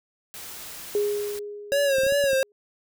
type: noise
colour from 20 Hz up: white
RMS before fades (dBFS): -39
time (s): 0.34-1.39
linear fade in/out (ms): 0
type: tone with exponential decay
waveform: sine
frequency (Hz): 412.7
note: G#4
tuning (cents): -11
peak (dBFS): -19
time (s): 0.95-2.52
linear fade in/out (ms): 1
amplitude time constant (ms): 340
type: tone with vibrato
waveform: square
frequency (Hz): 550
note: C#5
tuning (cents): -14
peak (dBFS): -20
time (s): 1.72-2.43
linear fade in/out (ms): 0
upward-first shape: sine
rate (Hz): 2.7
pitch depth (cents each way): 67
type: clicks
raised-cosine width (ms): 3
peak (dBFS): -27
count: 6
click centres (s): 1.984 / 2.035 / 2.066 / 2.123 / 2.24 / 2.332
effects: none